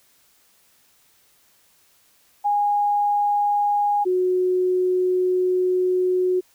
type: tone pair in turn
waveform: sine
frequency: 822 / 366.2 Hz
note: G#5 / F#4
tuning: -18 / -18 cents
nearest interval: octave + major second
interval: 1400 cents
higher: first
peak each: -17 dBFS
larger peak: neither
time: 2.44-4.05 / 4.05-6.41 s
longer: second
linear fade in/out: 20 ms
effects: white hiss -59 dBFS RMS until 6.54 s